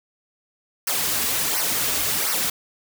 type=noise with flanger; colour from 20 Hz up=white; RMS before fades=-23 dBFS; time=0.87-2.5 s; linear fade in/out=5 ms; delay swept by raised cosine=0.27 to 5.77 ms; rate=1.4 Hz; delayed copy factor=-0.7; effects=none